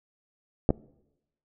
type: clicks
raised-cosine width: 2 ms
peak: -6 / -10 dBFS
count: 2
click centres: 0.691 / 0.705 s
effects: noise-tail reverb RT60 0.9 s tail -24 dB re dry